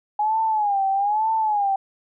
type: tone with vibrato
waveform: sine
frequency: 830.6 Hz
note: G#5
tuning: in tune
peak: -18 dBFS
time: 0.19-1.76 s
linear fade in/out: 5 ms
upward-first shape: sine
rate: 1.1 Hz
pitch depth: 120 cents each way
effects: none